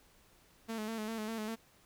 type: tone with vibrato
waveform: sawtooth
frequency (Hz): 220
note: A3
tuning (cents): 0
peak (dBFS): -33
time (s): 0.68-1.56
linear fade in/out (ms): 20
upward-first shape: square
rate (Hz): 5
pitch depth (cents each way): 45
effects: pink hiss -65 dBFS RMS until 1.85 s